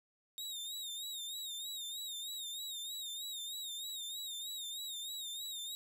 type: tone with vibrato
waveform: sawtooth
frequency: 3729 Hz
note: A#7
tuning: in tune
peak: -38 dBFS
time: 0.38-5.75 s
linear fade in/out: 0 ms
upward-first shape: sine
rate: 3.2 Hz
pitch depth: 81 cents each way
effects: none